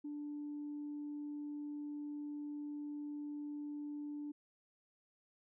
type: tone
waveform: sine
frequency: 293.7 Hz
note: D4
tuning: in tune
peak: -40 dBFS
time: 0.04-4.32 s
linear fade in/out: 10 ms
effects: tanh soft clip ceiling -37 dBFS